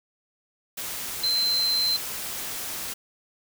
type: tone in noise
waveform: sine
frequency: 4096 Hz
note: C8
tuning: 38 cents flat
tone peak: -21 dBFS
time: 1.23-1.97 s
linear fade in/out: 10 ms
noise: white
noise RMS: -33 dBFS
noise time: 0.77-2.94 s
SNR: +9 dB
effects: none